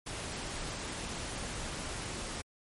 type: noise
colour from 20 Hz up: pink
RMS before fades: -39 dBFS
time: 0.06-2.42 s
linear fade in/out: 10 ms
effects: MP3 48 kbps